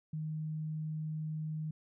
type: tone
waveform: sine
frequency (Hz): 155.56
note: D#3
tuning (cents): 0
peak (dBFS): -35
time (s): 0.13-1.71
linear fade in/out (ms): 5
effects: none